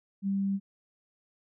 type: tone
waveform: sine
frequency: 196.5 Hz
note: G3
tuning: 4 cents sharp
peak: -26 dBFS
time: 0.22-0.6 s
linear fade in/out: 50 ms
effects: none